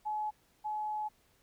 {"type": "tone pair in turn", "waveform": "sine", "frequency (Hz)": [851, 851], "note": ["G#5", "G#5"], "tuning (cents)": [42, 42], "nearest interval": "unison", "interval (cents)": 0, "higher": "neither", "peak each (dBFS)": [-32, -33], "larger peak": "first", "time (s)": [[0.05, 0.31], [0.64, 1.09]], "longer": "second", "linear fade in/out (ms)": 20, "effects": ["pink hiss -69 dBFS RMS until 1.42 s"]}